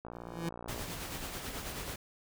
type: click train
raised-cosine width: 1 ms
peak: -29 dBFS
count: 46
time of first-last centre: 0.05-0.813 s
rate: 59 Hz
type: tone with exponential growth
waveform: 25% pulse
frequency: 167.6 Hz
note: E3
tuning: 29 cents sharp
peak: -27 dBFS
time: 0.12-0.49 s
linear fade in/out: 5 ms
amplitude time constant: 80 ms
type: noise with tremolo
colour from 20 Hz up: pink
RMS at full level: -39 dBFS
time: 0.68-1.96 s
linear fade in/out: 5 ms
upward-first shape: sine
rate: 9.2 Hz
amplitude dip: 40%
effects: none